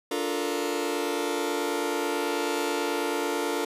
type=chord; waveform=sawtooth; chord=Bb major seventh; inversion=first; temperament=just; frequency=291.4 / 349.6 / 437 / 466.2 Hz; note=D4 / F4 / A4 / Bb4; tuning=-13 / +2 / -12 / 0 cents; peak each=-28 dBFS; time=0.11-3.65 s; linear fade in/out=5 ms; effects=resampled to 32000 Hz